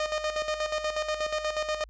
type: tone with tremolo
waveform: sawtooth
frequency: 613 Hz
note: D#5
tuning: 26 cents flat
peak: -22 dBFS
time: 0-1.84 s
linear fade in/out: 2 ms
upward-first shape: square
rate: 8.3 Hz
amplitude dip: 60%
effects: added 52 Hz sine -48 dBFS peak until 1.89 s + resampled to 16000 Hz